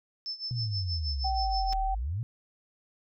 sine tone with tremolo, 5274 Hz, E8, in tune, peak -31 dBFS, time 0.26-1.73 s, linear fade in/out 0 ms, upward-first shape sine, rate 6.3 Hz, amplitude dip 85%
sine exponential two-way sweep, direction down then up, 125 to 36.01 to 125 Hz, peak -29 dBFS, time 0.51-2.23 s, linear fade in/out 0 ms, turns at 1.86 s
sine tone, 770 Hz, G5, 31 cents flat, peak -28 dBFS, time 1.24-1.95 s, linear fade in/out 10 ms
clicks, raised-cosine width 0.2 ms, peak -26 dBFS, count 2, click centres 1.726 / 1.733 s
effects none

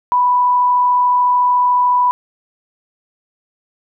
sine tone with frequency modulation, 987.8 Hz, B5, in tune, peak -10 dBFS, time 0.12-2.11 s, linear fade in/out 0 ms, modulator 33.8 Hz, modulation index 0.24, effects none

